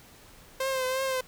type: tone with vibrato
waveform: sawtooth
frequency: 523.3 Hz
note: C5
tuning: in tune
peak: -23 dBFS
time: 0.6-1.21 s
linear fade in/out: 5 ms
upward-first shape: triangle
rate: 2.9 Hz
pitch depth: 47 cents each way
effects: pink hiss -53 dBFS RMS until 1.27 s